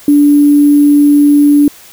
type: tone with sample-and-hold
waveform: sine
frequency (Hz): 290.5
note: D4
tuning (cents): -19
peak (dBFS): -3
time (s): 0.08-1.68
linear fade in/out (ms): 2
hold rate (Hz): 11025
effects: white hiss -37 dBFS RMS until 1.92 s